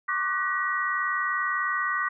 sine tone cluster, 1101 / 1181 / 1496 / 1911 Hz, C#6 / D6 / F#6 / A#6, -12 / +9 / +19 / +43 cents, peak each -33 / -29 / -31 / -28 dBFS, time 0.08-2.09 s, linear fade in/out 10 ms, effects none

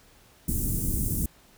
pink band-stop noise, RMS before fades -27 dBFS, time 0.48-1.26 s, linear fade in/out 5 ms, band 290 to 8700 Hz, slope 24 dB/octave, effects pink hiss -57 dBFS RMS until 1.57 s

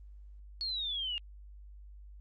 sine exponential sweep, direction down, 4403 to 2800 Hz, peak -33 dBFS, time 0.61-1.18 s, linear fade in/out 0 ms, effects added 50 Hz sine -48 dBFS peak until 2.2 s + Opus 32 kbps

